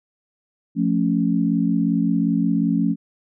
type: chord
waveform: sine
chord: F augmented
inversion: none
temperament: equal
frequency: 174.61 / 220 / 277.2 Hz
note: F3 / A3 / C#4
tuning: 0 / 0 / 0 cents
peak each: -21 dBFS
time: 0.75-2.96 s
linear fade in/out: 50 ms
effects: none